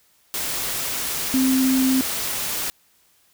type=tone in noise; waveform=sine; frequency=261.6 Hz; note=C4; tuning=in tune; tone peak=-16 dBFS; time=1.34-2.01 s; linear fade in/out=0 ms; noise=white; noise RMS=-26 dBFS; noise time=0.34-2.7 s; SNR=+7 dB; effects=white hiss -60 dBFS RMS until 3.33 s